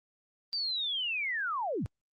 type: linear sweep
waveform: sine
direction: down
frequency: 4715 to 68 Hz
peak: -30 dBFS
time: 0.53-1.86 s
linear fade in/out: 0 ms
effects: Opus 32 kbps